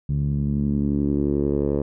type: tone with low-pass filter sweep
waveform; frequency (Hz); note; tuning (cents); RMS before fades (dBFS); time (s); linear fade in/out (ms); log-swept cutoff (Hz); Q
10% pulse; 71.3; C#2; +49; -22; 0.09-1.82; 5; 140 to 520; 2.5
effects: none